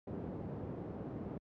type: band-pass noise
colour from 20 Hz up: pink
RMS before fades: -43 dBFS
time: 0.07-1.38 s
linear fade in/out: 5 ms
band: 100 to 460 Hz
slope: 12 dB/octave
effects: high-pass 60 Hz 12 dB/octave